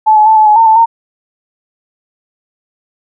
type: tone with pitch steps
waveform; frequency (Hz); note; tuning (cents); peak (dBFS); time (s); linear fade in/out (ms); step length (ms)
sine; 867 / 852 / 878 / 863 / 846 / 908 / 879 / 917; A5 / G#5 / A5 / A5 / G#5 / A#5 / A5 / A#5; -26 / +44 / -4 / -34 / +32 / -46 / -2 / -29; -3; 0.06-0.86; 20; 100
effects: none